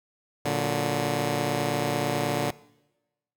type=chord; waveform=10% pulse; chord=Bb augmented; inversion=none; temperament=just; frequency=116.54 / 145.68 / 182.1 Hz; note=Bb2 / D3 / F#3; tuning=0 / -14 / -27 cents; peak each=-22 / -19 / -25 dBFS; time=0.45-2.51 s; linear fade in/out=5 ms; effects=noise-tail reverb RT60 1.0 s tail -21 dB re dry